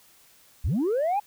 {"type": "linear sweep", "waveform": "sine", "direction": "up", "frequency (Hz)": [44.93, 849], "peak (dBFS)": -20, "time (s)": [0.64, 1.2], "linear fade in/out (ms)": 10, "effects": ["tanh soft clip ceiling -20 dBFS", "white hiss -57 dBFS RMS until 1.26 s"]}